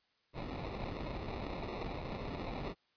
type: noise with sample-and-hold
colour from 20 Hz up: pink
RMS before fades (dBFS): -41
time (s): 0.33-2.75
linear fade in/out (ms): 50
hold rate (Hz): 1575
effects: white hiss -75 dBFS RMS until 2.96 s + resampled to 11025 Hz